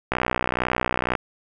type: click train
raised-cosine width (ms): 0.5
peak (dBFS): -6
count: 65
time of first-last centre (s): 0.12-1.152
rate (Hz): 62
effects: none